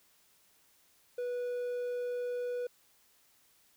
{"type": "tone", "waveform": "triangle", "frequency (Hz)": 490, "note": "B4", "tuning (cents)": -14, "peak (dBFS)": -31, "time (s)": [1.18, 2.67], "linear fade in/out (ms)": 5, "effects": ["white hiss -67 dBFS RMS until 3.76 s"]}